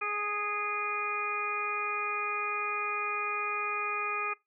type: harmonic tone with a mistuned harmonic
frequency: 415.3 Hz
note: G#4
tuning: in tune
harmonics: 1 / 2 / 3 / 4 / 5 / 6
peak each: -41 / -43 / -33 / -44 / -42 / -33 dBFS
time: 0.01-4.34 s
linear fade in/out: 10 ms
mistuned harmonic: 6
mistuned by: -31 cents
effects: noise-tail reverb RT60 0.2 s tail -22 dB re dry